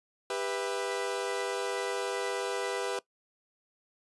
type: chord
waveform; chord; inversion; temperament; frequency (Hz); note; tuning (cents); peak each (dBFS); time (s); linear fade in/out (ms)
sawtooth; E minor; first; equal with one note detuned; 397.2 / 493.9 / 659.3; G4 / B4 / E5; +23 / 0 / 0; -31 / -30 / -35; 0.3-2.99; 2
effects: noise-tail reverb RT60 0.1 s tail -20 dB re dry + resampled to 24000 Hz